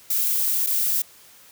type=noise with dropouts; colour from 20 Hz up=violet; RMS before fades=-22 dBFS; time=0.1-1.02 s; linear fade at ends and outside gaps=5 ms; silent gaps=0.664-0.67 s; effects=white hiss -50 dBFS RMS until 1.51 s + high-pass 60 Hz 12 dB/octave